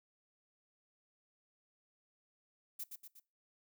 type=noise with echo; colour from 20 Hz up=violet; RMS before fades=-42 dBFS; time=2.79-2.84 s; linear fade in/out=10 ms; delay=120 ms; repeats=3; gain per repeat=-5 dB; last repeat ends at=3.2 s; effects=noise-tail reverb RT60 0.3 s tail -22 dB re dry